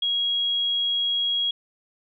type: tone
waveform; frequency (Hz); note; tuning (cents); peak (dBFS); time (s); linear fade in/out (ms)
sine; 3300; G#7; -12; -21; 0.02-1.51; 5
effects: none